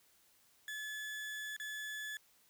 35% pulse tone with dropouts, 1719 Hz, A6, 41 cents flat, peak -39 dBFS, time 0.68-2.17 s, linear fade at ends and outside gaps 1 ms, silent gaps 1.565-1.599 s, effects white hiss -69 dBFS RMS until 2.49 s

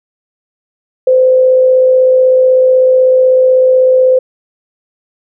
sine tone with amplitude modulation, 514 Hz, C5, 31 cents flat, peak -3 dBFS, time 1.07-4.19 s, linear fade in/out 5 ms, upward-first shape sine, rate 56.1 Hz, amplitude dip 30%, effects none

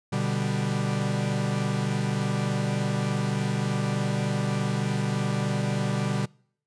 45% pulse chord, G major, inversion first, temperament equal, 123.47 / 146.83 / 196 Hz, B2 / D3 / G3, 0 / 0 / 0 cents, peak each -29 dBFS, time 0.12-6.26 s, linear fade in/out 10 ms, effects noise-tail reverb RT60 0.6 s tail -26 dB re dry + resampled to 22050 Hz

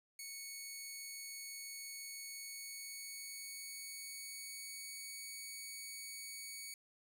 10% pulse tone with pitch glide, 2217 to 2240 Hz, C#7 to C#7, 0 to +18 cents, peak -37 dBFS, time 0.19-6.74 s, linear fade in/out 2 ms, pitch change +18 cents, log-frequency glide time 2.24-5.24 s, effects none

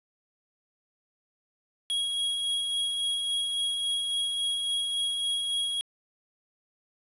square tone with tremolo, 3305 Hz, G#7, 9 cents flat, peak -26 dBFS, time 1.9-5.81 s, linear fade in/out 0 ms, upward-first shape sine, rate 3.6 Hz, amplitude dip 30%, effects resampled to 24000 Hz + 9-bit

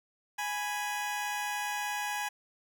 20% pulse tone pair together, 830.6 / 987.8 Hz, G#5 / B5, 0 / 0 cents, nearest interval minor third, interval 300 cents, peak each -28 / -34 dBFS, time 0.38-2.29 s, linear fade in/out 10 ms, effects none

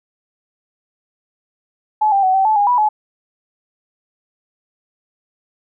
sine tone with pitch steps, 856 / 790 / 751 / 771 / 867 / 817 / 981 / 852 Hz, A5 / G5 / F#5 / G5 / A5 / G#5 / B5 / G#5, -48 / +13 / +26 / -29 / -26 / -29 / -12 / +44 cents, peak -11 dBFS, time 2.01-2.89 s, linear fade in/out 10 ms, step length 110 ms, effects none

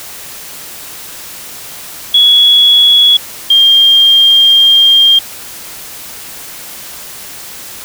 sine tone pair in turn, 3364 / 3204 Hz, G#7 / G7, +22 / +37 cents, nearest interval minor second, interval 85 cents, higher first, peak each -3 dBFS, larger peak neither, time 2.14-3.17 / 3.5-5.19 s, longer second, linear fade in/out 5 ms, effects white hiss -28 dBFS RMS until 7.84 s

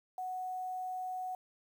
sine tone with quantisation, 740 Hz, F#5, in tune, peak -36 dBFS, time 0.18-1.35 s, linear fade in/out 2 ms, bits 10, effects none

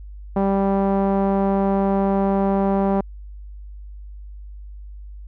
sawtooth tone with low-pass filter, 196 Hz, G3, in tune, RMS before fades -19 dBFS, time 0.36-3.01 s, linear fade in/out 5 ms, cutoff 820 Hz, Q 1.8, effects added 50 Hz sine -34 dBFS peak until 5.27 s

